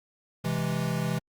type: chord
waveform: square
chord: C augmented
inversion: none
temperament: equal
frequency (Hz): 130.81 / 164.81 / 207.7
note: C3 / E3 / G#3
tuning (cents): 0 / 0 / 0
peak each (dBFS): -32 / -30 / -34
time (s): 0.44-1.19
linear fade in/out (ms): 10
effects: Opus 48 kbps

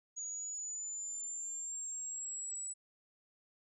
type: exponential sweep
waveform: sine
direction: up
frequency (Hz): 6730 to 7902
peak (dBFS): -39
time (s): 0.16-2.74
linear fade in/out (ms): 20
effects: none

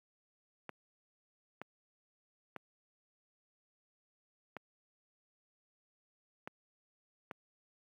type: clicks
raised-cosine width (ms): 0.5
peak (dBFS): -27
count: 6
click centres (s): 0.693 / 1.616 / 2.563 / 4.567 / 6.475 / 7.312
effects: high-pass 150 Hz 12 dB/octave + 11-bit

